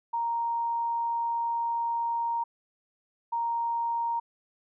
sine tone pair in turn, 932.3 / 932.3 Hz, A#5 / A#5, 0 / 0 cents, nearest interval unison, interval 0 cents, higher neither, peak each -26 dBFS, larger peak neither, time 0.13-2.44 / 3.32-4.2 s, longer first, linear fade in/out 10 ms, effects none

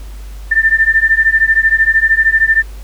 sine beating tone pair, 1781 / 1794 Hz, A6 / A6, +21 / +33 cents, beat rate 13 Hz, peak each -11 dBFS, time 0.51-2.63 s, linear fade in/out 10 ms, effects added 50 Hz sine -26 dBFS peak until 2.83 s + pink hiss -42 dBFS RMS until 2.83 s

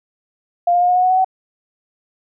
sine tone with pitch steps, 698.5 / 706.2 / 714 / 721.9 / 729.8 / 737.9 / 746 / 754.3 Hz, F5 / F5 / F5 / F#5 / F#5 / F#5 / F#5 / F#5, 0 / +19 / +38 / -43 / -24 / -5 / +14 / +33 cents, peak -11 dBFS, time 0.67-1.246 s, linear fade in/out 5 ms, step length 72 ms, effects none

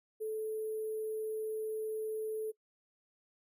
sine tone with sample-and-hold, 434.7 Hz, A4, 21 cents flat, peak -34 dBFS, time 0.2-2.52 s, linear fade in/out 20 ms, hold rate 11025 Hz, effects noise-tail reverb RT60 0.1 s tail -22 dB re dry

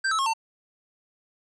square tone with pitch steps, 1568 / 1303.4 / 1083.4 / 900.6 Hz, G6 / E6 / C#6 / A5, 0 / -20 / -40 / +40 cents, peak -23 dBFS, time 0.04-0.336 s, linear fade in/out 10 ms, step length 74 ms, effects resampled to 22050 Hz + 10-bit

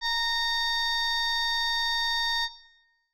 sine tone with frequency modulation, 2764 Hz, F7, 19 cents flat, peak -23 dBFS, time 0.01-2.49 s, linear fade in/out 50 ms, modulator 916 Hz, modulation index 2.4, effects noise-tail reverb RT60 1.0 s tail -18 dB re dry + tanh soft clip ceiling -21 dBFS

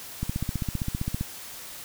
click train, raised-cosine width 5 ms, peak -15 dBFS, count 16, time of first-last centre 0.23-1.21 s, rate 15.3 Hz, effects white hiss -41 dBFS RMS until 1.84 s

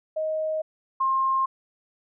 sine tone pair in turn, 627 / 1063.1 Hz, D#5 / C6, +13 / +27 cents, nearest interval major sixth, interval 914 cents, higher second, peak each -24 / -20 dBFS, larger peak second, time 0.16-0.62 / 1-1.46 s, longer neither, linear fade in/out 10 ms, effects none

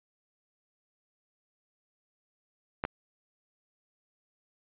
clicks, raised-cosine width 0.5 ms, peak -15 / -16 dBFS, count 2, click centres 2.839 / 2.851 s, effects resampled to 8000 Hz

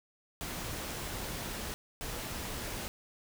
pink noise bursts at uneven times, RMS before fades -39 dBFS, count 2, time 0.41-1.74 / 2.01-2.88 s, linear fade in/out 0 ms, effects none

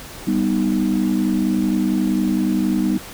sine chord, G augmented, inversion none, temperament equal, 196 / 246.9 / 311.1 Hz, G3 / B3 / D#4, 0 / 0 / 0 cents, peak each -19 / -20 / -20 dBFS, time 0.27-2.98 s, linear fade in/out 5 ms, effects tanh soft clip ceiling -8 dBFS + pink hiss -36 dBFS RMS until 3.13 s

